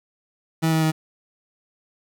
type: tone with pitch steps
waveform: 30% pulse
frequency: 161.5 / 159.65 / 157.81 Hz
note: E3 / D#3 / D#3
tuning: -35 / +45 / +25 cents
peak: -15 dBFS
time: 0.62-0.92 s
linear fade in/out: 20 ms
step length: 100 ms
effects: 9-bit